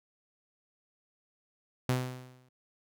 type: tone with exponential decay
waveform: sawtooth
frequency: 127.1 Hz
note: C3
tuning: 50 cents flat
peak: -21 dBFS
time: 1.89-2.49 s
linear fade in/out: 2 ms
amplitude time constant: 130 ms
effects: none